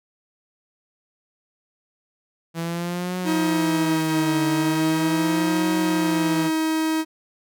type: tone with vibrato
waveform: sawtooth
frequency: 164.81 Hz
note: E3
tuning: in tune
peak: -21 dBFS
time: 2.54-6.51 s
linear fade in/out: 50 ms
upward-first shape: triangle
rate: 0.39 Hz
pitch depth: 180 cents each way
type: tone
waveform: 45% pulse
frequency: 317.4 Hz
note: D#4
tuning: 35 cents sharp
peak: -20 dBFS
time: 3.24-7.05 s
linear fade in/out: 50 ms
effects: none